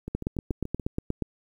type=two click trains; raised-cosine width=3 ms; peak=-21 / -14 dBFS; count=6 / 10; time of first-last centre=0.08-0.797 / 0.15-1.223 s; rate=6.97 / 8.39 Hz; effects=9-bit